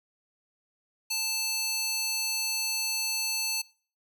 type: tone with high-pass filter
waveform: square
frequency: 880 Hz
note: A5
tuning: in tune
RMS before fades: -30 dBFS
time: 1.1-3.62 s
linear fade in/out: 10 ms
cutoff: 4100 Hz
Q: 1.2
effects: noise-tail reverb RT60 0.4 s tail -22 dB re dry